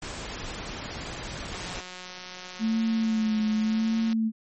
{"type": "noise", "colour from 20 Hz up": "pink", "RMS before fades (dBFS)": -36, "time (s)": [0.02, 1.81], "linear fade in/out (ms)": 5}
{"type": "click train", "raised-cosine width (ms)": 0.2, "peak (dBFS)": -23, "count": 474, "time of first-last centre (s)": [1.53, 4.129], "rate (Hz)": 182}
{"type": "tone with vibrato", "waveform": "sine", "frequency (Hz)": 220, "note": "A3", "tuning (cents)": 0, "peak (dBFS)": -22, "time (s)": [2.59, 4.32], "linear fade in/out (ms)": 50, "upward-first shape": "sine", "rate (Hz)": 0.87, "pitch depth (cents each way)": 38}
{"effects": ["MP3 32 kbps"]}